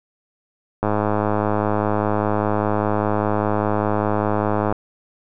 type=click train; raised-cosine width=1 ms; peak=-6 dBFS; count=410; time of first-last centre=0.83-4.725 s; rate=105 Hz; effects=none